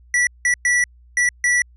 square tone bursts at uneven times, 1953 Hz, B6, 20 cents flat, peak -15 dBFS, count 5, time 0.14-0.27 / 0.45-0.54 / 0.65-0.84 / 1.17-1.29 / 1.44-1.62 s, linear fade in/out 2 ms, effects added 60 Hz sine -46 dBFS peak until 1.76 s + resampled to 24000 Hz

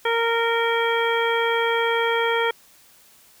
harmonic tone, 462.2 Hz, A#4, 15 cents flat, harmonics 1 / 2 / 3 / 4 / 5 / 7, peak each -22 / -25 / -27 / -28 / -29 / -30 dBFS, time 0.05-2.51 s, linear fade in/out 5 ms, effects white hiss -53 dBFS RMS until 3.4 s

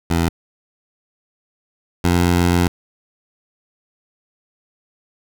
15% pulse tone pair in turn, 83.9 / 87.67 Hz, E2 / F2, +31 / +7 cents, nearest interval minor second, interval 76 cents, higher second, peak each -9 / -7 dBFS, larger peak second, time 0.1-0.29 / 2.04-2.68 s, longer second, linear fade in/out 5 ms, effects none

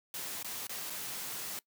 white noise with dropouts, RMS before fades -40 dBFS, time 0.14-1.59 s, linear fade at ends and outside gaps 1 ms, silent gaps 0.428-0.445 / 0.669-0.694 / 0.899-0.903 s, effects noise-tail reverb RT60 0.1 s tail -21 dB re dry + high-pass 100 Hz 12 dB/octave

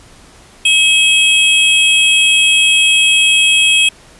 square tone pair together, 2560 / 3261 Hz, D#7 / G#7, +49 / -32 cents, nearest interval major third, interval 419 cents, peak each -11 dBFS, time 0.65-3.89 s, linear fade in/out 5 ms, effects pink hiss -42 dBFS RMS until 4.19 s + resampled to 24000 Hz

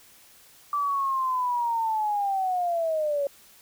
sine linear sweep, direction down, 1167 to 554.4 Hz, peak -23 dBFS, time 0.73-3.27 s, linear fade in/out 2 ms, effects white hiss -54 dBFS RMS until 3.61 s

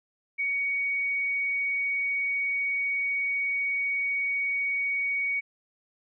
sine tone, 2242 Hz, C#7, 19 cents sharp, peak -25 dBFS, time 0.38-5.41 s, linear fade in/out 20 ms, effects none

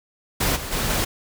pink noise with level steps, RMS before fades -21 / -31 / -24 / -22 dBFS, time 0.4-1.05 s, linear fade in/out 10 ms, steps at 0.55 / 0.71 / 0.89 s, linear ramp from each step 20 ms, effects none

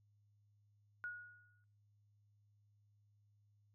sine tone with exponential decay, 1450 Hz, F#6, 35 cents flat, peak -40 dBFS, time 1.04-1.64 s, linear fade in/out 0 ms, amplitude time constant 130 ms, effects noise-tail reverb RT60 0.4 s tail -19 dB re dry + added 103 Hz sine -70 dBFS peak until 3.74 s

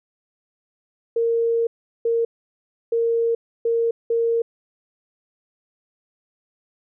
sine tone bursts at uneven times, 462.3 Hz, A#4, 14 cents flat, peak -17 dBFS, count 5, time 1.16-1.67 / 2.05-2.25 / 2.92-3.35 / 3.65-3.91 / 4.1-4.42 s, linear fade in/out 5 ms, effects none

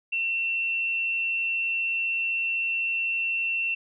sine tone with frequency modulation, 2704 Hz, E7, 43 cents sharp, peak -24 dBFS, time 0.12-3.75 s, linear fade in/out 10 ms, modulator 91.5 Hz, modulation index 0.39, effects none

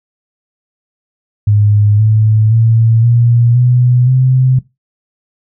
sine tone with pitch steps, 104.1 / 108.71 / 113.52 / 118.55 / 123.8 / 129.28 Hz, G#2 / A2 / A#2 / A#2 / B2 / C3, +5 / -20 / -45 / +30 / +5 / -20 cents, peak -6 dBFS, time 1.47-4.59 s, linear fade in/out 5 ms, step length 520 ms, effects noise-tail reverb RT60 0.2 s tail -18 dB re dry

